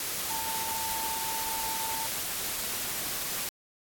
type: tone in noise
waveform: sine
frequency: 894 Hz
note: A5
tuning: 27 cents sharp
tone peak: -35 dBFS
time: 0.3-2.06 s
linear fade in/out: 2 ms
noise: white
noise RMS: -33 dBFS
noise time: 0-3.49 s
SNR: -5 dB
effects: AAC 64 kbps